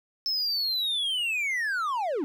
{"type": "linear sweep", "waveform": "triangle", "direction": "down", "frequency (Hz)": [5300, 259.7], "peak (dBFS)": -24, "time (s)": [0.26, 2.24], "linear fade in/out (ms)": 0, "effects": []}